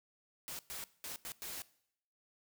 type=noise bursts at uneven times; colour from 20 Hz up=white; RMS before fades=-44 dBFS; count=5; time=0.48-0.59 / 0.7-0.84 / 1.04-1.16 / 1.25-1.32 / 1.42-1.62 s; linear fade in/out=0 ms; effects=noise-tail reverb RT60 0.7 s tail -20 dB re dry